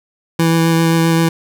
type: tone with vibrato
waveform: 25% pulse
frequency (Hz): 164.81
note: E3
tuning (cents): 0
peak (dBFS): -7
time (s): 0.39-1.29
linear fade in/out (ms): 5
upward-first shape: sine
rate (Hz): 7.6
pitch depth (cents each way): 11
effects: none